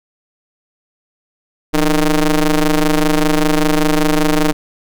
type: ring-modulated tone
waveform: sawtooth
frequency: 155.56 Hz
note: D#3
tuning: in tune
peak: -4 dBFS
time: 1.73-4.53 s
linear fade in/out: 20 ms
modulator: 143 Hz
effects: none